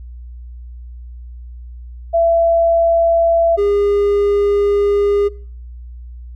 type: tone pair in turn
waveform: sine / triangle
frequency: 670 / 406.6 Hz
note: E5 / G#4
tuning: +28 / -37 cents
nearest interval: major sixth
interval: 865 cents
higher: first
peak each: -10 dBFS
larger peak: neither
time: 2.13-3.57 / 3.57-5.29 s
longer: second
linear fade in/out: 20 ms
effects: noise-tail reverb RT60 0.5 s tail -23 dB re dry + added 60 Hz sine -30 dBFS peak until 6.35 s